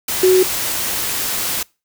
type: tone in noise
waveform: sine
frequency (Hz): 371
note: F#4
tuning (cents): +5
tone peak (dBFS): -8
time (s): 0.23-0.43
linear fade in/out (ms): 5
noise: white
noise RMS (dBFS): -21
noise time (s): 0.08-1.63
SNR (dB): +10
effects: noise-tail reverb RT60 0.3 s tail -25 dB re dry